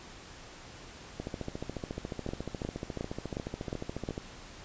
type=two click trains; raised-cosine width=2 ms; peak=-20 / -22 dBFS; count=6 / 43; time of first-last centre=2.29-4.089 / 1.2-4.179 s; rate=2.78 / 14.1 Hz; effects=pink hiss -49 dBFS RMS until 4.64 s + resampled to 16000 Hz